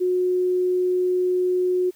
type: tone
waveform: sine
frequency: 363.9 Hz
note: F#4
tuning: 29 cents flat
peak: -18 dBFS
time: 0-1.91 s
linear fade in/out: 20 ms
effects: white hiss -56 dBFS RMS until 1.95 s